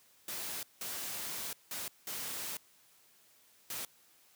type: noise bursts at uneven times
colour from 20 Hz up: white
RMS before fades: -40 dBFS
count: 5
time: 0.28-0.63 / 0.81-1.53 / 1.71-1.88 / 2.07-2.57 / 3.7-3.85 s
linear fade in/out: 2 ms
effects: white hiss -65 dBFS RMS until 4.35 s + high-pass 100 Hz 12 dB/octave